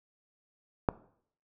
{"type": "click", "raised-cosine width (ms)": 1, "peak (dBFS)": -10, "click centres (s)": 0.888, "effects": ["noise-tail reverb RT60 0.6 s tail -19 dB re dry"]}